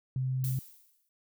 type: tone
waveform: sine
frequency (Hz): 130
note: C3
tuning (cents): -11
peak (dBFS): -28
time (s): 0.16-0.59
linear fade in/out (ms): 2
type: noise with exponential decay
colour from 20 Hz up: violet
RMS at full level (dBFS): -38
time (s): 0.44-1.09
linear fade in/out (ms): 0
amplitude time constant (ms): 140
effects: none